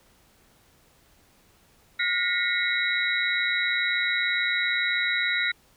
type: tone cluster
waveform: sine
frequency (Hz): 1430 / 1866 / 1986 / 2173 / 3856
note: F6 / A#6 / B6 / C#7 / B7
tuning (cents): +41 / +1 / +9 / -35 / -42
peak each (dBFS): -29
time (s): 1.99-5.52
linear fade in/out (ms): 10
effects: pink hiss -60 dBFS RMS until 5.76 s